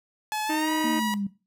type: tone with pitch glide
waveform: sawtooth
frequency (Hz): 856 to 966.4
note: A5 to B5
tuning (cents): -48 to -38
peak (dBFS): -23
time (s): 0.32-1.14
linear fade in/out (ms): 0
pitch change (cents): +210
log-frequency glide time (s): 0.45-0.71
type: harmonic tone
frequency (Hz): 311.2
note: D#4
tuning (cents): 0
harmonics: 1 / 2 / 3 / 4 / 5 / 6 / 7 / 8 / 9 / 10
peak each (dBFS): -26 / -37 / -40 / -43 / -45 / -43 / -43 / -47 / -47 / -51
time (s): 0.49-1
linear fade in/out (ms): 10
type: exponential sweep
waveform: sine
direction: down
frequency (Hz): 240 to 195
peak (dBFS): -26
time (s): 0.84-1.27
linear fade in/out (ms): 5
effects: noise-tail reverb RT60 0.3 s tail -17 dB re dry